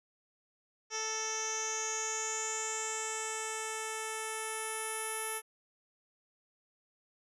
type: tone with low-pass filter sweep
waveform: 10% pulse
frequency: 440 Hz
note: A4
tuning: in tune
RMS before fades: -37 dBFS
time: 0.9-5.42 s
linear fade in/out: 50 ms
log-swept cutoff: 5600 to 11000 Hz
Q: 8.7
effects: none